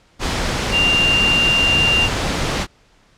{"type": "tone in noise", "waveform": "sine", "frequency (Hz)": 2788, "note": "F7", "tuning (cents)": -4, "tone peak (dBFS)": -13, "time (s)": [0.71, 2.09], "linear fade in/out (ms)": 50, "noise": "pink", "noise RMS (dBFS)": -20, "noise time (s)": [0.19, 2.67], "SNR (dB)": 4, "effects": ["pink hiss -54 dBFS RMS until 3.17 s", "low-pass 6000 Hz 12 dB/octave"]}